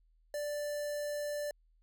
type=tone with notch filter; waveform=square; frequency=587.3 Hz; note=D5; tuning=in tune; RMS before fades=-37 dBFS; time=0.34-1.51 s; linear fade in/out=2 ms; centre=2700 Hz; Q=1.2; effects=added 40 Hz sine -65 dBFS peak until 1.82 s